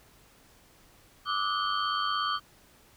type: tone cluster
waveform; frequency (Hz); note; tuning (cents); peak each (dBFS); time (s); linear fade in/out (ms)
sine; 1170 / 1267 / 1458 / 3140 / 4449; D6 / D#6 / F#6 / G7 / C#8; -7 / +31 / -26 / +2 / +5; -30 / -33 / -36 / -34 / -38; 1.25-2.4; 50
effects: pink hiss -59 dBFS RMS until 2.96 s